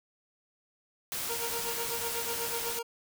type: noise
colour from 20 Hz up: white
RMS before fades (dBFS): -35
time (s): 1.12-2.79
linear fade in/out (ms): 0
type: tone with tremolo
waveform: 25% pulse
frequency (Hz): 466.2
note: A#4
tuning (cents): 0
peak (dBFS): -29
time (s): 1.29-2.83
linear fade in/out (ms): 10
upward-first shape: triangle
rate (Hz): 8.1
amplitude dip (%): 90
effects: none